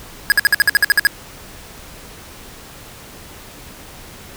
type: tone bursts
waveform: square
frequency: 1661.2 Hz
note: G#6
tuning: in tune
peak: -9 dBFS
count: 11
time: 0.3-1.07 s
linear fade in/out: 0 ms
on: 20 ms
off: 55 ms
effects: pink hiss -38 dBFS RMS until 4.36 s